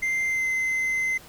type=tone with pitch glide; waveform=triangle; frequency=2087 to 2061 Hz; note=C7 to C7; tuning=-5 to -27 cents; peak=-21 dBFS; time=0.02-1.18 s; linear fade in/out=10 ms; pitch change=-22 cents; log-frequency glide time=0.27-0.48 s; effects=pink hiss -48 dBFS RMS until 1.28 s